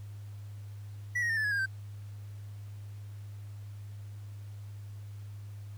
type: tone with pitch steps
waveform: triangle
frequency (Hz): 1951 / 1879.1 / 1809.9 / 1743.2 / 1678.9 / 1617.1 / 1557.5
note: B6 / A#6 / A6 / A6 / G#6 / G#6 / G6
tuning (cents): -22 / +13 / +48 / -17 / +18 / -47 / -12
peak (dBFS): -26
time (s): 1.15-1.661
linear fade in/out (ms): 10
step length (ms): 73
effects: added 102 Hz sine -41 dBFS peak until 5.77 s + pink hiss -62 dBFS RMS until 5.77 s